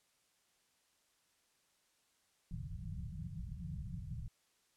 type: low-pass noise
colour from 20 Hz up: white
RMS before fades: -44 dBFS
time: 2.51-4.28 s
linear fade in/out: 2 ms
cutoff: 180 Hz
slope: 96 dB/octave
effects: white hiss -75 dBFS RMS until 4.76 s + low-pass 10000 Hz 12 dB/octave